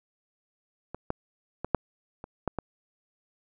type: clicks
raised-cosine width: 1 ms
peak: -22 / -14 / -18 / -7 / -25 / -13 / -16 dBFS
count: 7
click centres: 0.946 / 1.104 / 1.646 / 1.747 / 2.241 / 2.477 / 2.587 s
effects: none